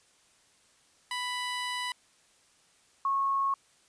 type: tone pair in turn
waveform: 15% pulse / sine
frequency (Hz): 990 / 1095.9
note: B5 / C#6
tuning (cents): +4 / -20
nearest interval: major second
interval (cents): 176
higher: second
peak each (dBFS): -25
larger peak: neither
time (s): 1.11-1.92 / 3.05-3.54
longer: first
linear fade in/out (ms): 2
effects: white hiss -64 dBFS RMS until 3.88 s + resampled to 22050 Hz